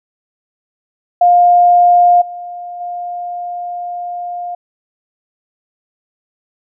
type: tone with level steps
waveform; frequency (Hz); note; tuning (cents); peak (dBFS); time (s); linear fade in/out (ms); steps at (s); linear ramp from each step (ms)
sine; 706; F5; +19; -5 / -24 / -20; 1.21-4.55; 5; 2.21 / 2.8; 10
effects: none